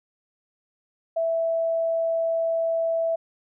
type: tone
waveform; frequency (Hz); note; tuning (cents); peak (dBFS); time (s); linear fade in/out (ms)
sine; 659.3; E5; 0; -21; 1.16-3.16; 10
effects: none